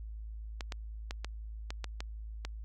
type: clicks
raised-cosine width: 0.2 ms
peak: -21 dBFS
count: 8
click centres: 0.608 / 0.722 / 1.109 / 1.246 / 1.705 / 1.843 / 2.005 / 2.45 s
effects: added 54 Hz sine -40 dBFS peak until 2.64 s